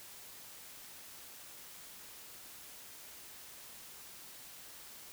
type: silence
effects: white hiss -52 dBFS RMS until 5.12 s